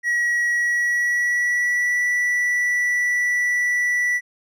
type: tone with pitch glide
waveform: triangle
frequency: 1916 to 1959.7 Hz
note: A#6 to B6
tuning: +47 to -14 cents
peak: -16 dBFS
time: 0.03-4.21 s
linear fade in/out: 50 ms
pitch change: +39 cents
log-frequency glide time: 0.5-2.04 s
effects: none